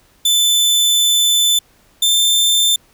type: tone pair in turn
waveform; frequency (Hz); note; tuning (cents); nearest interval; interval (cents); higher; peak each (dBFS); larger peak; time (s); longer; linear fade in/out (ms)
sawtooth; 3520 / 3563; A7 / A7; 0 / +21; unison; 21; second; -8; neither; 0.25-1.59 / 2.02-2.76; first; 5
effects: pink hiss -53 dBFS RMS until 2.93 s